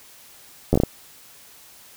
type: slowing click train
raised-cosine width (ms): 2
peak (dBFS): -4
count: 6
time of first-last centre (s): 0.73-0.835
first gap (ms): 11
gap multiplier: 1.33
effects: white hiss -48 dBFS RMS until 1.96 s